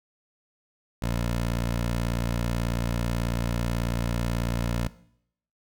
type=tone; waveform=15% pulse; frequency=58.27 Hz; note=A#1; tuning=in tune; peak=-19 dBFS; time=1.02-4.88 s; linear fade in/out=5 ms; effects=noise-tail reverb RT60 0.7 s tail -18 dB re dry